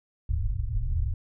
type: low-pass noise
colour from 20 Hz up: pink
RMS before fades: -27 dBFS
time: 0.29-1.14 s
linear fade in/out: 2 ms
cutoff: 120 Hz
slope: 96 dB/octave
effects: none